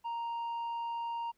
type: tone with tanh clipping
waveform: sine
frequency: 932.3 Hz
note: A#5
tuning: in tune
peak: -35 dBFS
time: 0.04-1.32 s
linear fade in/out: 20 ms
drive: 4 dB
effects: pink hiss -75 dBFS RMS until 1.37 s